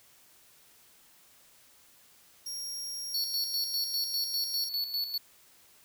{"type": "tone", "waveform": "sawtooth", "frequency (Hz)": 5590, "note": "F8", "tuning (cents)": 1, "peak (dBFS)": -33, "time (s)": [2.46, 4.69], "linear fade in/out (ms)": 5}
{"type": "tone with tremolo", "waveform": "square", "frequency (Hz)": 4435, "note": "C#8", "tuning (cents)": 0, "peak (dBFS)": -29, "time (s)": [3.14, 5.18], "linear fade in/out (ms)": 5, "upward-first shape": "square", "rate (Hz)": 5, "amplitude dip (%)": 60}
{"effects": ["white hiss -60 dBFS RMS until 5.84 s"]}